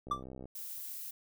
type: click train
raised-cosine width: 2 ms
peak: -33 dBFS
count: 26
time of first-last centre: 0.07-0.456 s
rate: 64.8 Hz
type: tone with exponential decay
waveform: triangle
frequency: 1174.7 Hz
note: D6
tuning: in tune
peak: -24 dBFS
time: 0.11-0.23 s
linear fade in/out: 5 ms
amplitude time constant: 26 ms
type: noise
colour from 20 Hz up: violet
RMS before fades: -43 dBFS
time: 0.55-1.11 s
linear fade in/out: 5 ms
effects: none